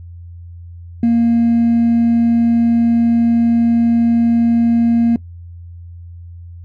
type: tone with hard clipping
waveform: triangle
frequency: 233.1 Hz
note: A#3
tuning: in tune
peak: -9 dBFS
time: 1.03-5.16 s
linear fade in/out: 2 ms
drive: 2 dB
effects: noise-tail reverb RT60 0.1 s tail -20 dB re dry + added 86 Hz sine -31 dBFS peak until 6.64 s